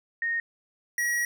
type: tone pair in turn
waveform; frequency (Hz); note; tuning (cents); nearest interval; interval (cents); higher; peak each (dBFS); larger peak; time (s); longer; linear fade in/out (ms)
sine / square; 1853 / 1909.5; A#6 / A#6; -11 / +41; minor second; 52; second; -25; neither; 0.22-0.4 / 0.98-1.25; second; 2
effects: none